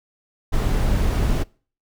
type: noise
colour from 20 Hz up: brown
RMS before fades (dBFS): -19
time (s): 0.52-1.44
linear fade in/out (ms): 20
effects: noise-tail reverb RT60 0.4 s tail -24 dB re dry